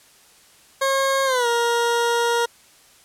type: tone with pitch glide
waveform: 20% pulse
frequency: 541 to 471 Hz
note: C#5 to A#4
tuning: -42 to +18 cents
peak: -13 dBFS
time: 0.81-2.46 s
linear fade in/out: 10 ms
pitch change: -240 cents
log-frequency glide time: 1.25-1.47 s
effects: white hiss -52 dBFS RMS until 3.04 s + low-pass 11000 Hz 12 dB/octave